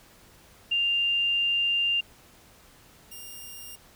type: tone pair in turn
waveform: sine / 5% pulse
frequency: 2794 / 2806 Hz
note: F7 / F7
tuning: 0 / +8 cents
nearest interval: unison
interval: 8 cents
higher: second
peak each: -22 / -31 dBFS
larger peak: first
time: 0.71-2.01 / 3.11-3.76 s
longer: first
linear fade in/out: 10 ms
effects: pink hiss -55 dBFS RMS until 3.95 s